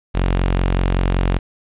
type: tone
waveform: sawtooth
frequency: 45.27 Hz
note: F#1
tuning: 37 cents flat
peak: -11 dBFS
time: 0.14-1.39 s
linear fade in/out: 20 ms
effects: resampled to 8000 Hz + 8-bit